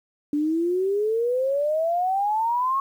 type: exponential sweep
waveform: sine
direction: up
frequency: 289.2 to 1102 Hz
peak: -20 dBFS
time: 0.33-2.8 s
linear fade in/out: 2 ms
effects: 9-bit